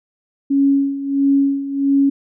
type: tone with tremolo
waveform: sine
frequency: 277.2 Hz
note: C#4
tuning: in tune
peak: -10 dBFS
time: 0.5-2.1 s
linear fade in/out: 10 ms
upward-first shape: sine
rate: 1.5 Hz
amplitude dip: 75%
effects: none